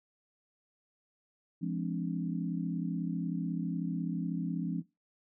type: chord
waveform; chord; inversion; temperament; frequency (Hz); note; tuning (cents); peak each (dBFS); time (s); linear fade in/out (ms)
sine; D half-diminished seventh; first; equal with one note detuned; 171.52 / 207.7 / 261.6 / 293.7; F3 / Ab3 / C4 / D4; -31 / 0 / 0 / 0; -34 / -39 / -38 / -39; 1.61-4.82; 20
effects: noise-tail reverb RT60 0.2 s tail -17 dB re dry